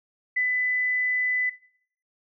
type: tone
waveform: sine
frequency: 2000 Hz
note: B6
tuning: 21 cents sharp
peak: -21 dBFS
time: 0.36-1.5 s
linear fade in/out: 10 ms
effects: noise-tail reverb RT60 0.6 s tail -19 dB re dry